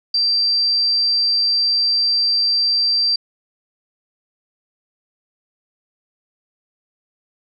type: tone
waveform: sine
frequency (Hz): 4699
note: D8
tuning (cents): 0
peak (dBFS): -14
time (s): 0.14-3.16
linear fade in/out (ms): 5
effects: none